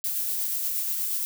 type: noise with tremolo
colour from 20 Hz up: violet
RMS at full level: -27 dBFS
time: 0.04-1.25 s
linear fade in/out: 0 ms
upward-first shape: sine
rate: 8.4 Hz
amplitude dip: 25%
effects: none